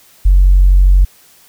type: tone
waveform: sine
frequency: 46.25 Hz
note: F#1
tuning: in tune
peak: -3 dBFS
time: 0.25-1.05 s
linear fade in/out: 10 ms
effects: tanh soft clip ceiling 0 dBFS + white hiss -46 dBFS RMS until 1.48 s